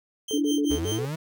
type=tone with tremolo; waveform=25% pulse; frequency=3136 Hz; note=G7; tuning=in tune; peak=-26 dBFS; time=0.28-1.02 s; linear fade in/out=5 ms; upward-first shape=sine; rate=5.1 Hz; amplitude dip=100%
type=tone with vibrato; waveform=sine; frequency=377.3 Hz; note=F#4; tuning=34 cents sharp; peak=-28 dBFS; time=0.31-1.05 s; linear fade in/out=0 ms; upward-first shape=square; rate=7.4 Hz; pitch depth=240 cents each way
type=tone; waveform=sine; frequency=290.2 Hz; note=D4; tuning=21 cents flat; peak=-22 dBFS; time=0.33-0.76 s; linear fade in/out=10 ms
type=exponential sweep; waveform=40% pulse; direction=up; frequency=67.7 to 165.3 Hz; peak=-28 dBFS; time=0.7-1.16 s; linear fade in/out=10 ms
effects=none